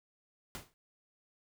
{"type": "noise with exponential decay", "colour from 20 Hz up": "pink", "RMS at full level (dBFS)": -40, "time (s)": [0.55, 0.74], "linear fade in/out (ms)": 0, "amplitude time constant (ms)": 40, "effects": []}